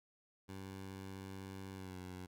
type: tone with pitch glide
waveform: 15% pulse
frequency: 96.1 to 91.55 Hz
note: G2 to F#2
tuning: -34 to -18 cents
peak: -40 dBFS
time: 0.48-2.27 s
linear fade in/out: 20 ms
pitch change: -84 cents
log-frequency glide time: 1.73-1.98 s
effects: none